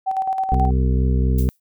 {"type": "tone with tremolo", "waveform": "sine", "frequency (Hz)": 765, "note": "G5", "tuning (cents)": -42, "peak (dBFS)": -17, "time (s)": [0.06, 0.71], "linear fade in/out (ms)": 20, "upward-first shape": "square", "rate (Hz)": 9.3, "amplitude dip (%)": 50}
{"type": "harmonic tone", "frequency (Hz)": 64.1, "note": "C2", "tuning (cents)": -35, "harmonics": [1, 2, 3, 4, 6, 7], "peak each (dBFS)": [-16, -22, -26, -28, -32, -33], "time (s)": [0.52, 1.49], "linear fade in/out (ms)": 0}
{"type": "noise with exponential decay", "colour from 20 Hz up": "violet", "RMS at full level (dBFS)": -30, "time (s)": [1.38, 1.6], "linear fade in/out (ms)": 5, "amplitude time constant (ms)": 46}
{"effects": []}